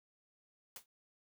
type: noise with exponential decay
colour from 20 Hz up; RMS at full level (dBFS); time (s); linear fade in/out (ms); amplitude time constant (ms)
white; -44; 0.76-0.86; 2; 21
effects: none